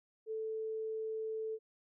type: tone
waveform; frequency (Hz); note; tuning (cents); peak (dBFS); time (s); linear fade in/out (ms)
sine; 440; A4; 0; -36; 0.26-1.59; 50
effects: none